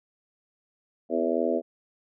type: harmonic tone with a mistuned harmonic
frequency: 82.6 Hz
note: E2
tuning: 4 cents sharp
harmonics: 3 / 4 / 5 / 6 / 7 / 8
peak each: -30 / -30 / -30 / -30 / -30 / -30 dBFS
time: 1.09-1.62 s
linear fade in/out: 50 ms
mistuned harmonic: 3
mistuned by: +23 cents
effects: none